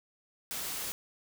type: noise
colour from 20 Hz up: white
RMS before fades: -37 dBFS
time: 0.51-0.92 s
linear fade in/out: 0 ms
effects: none